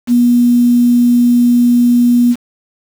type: tone with quantisation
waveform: sine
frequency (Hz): 241.6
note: B3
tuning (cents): -38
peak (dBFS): -6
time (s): 0.07-2.36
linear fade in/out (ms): 50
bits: 5
effects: none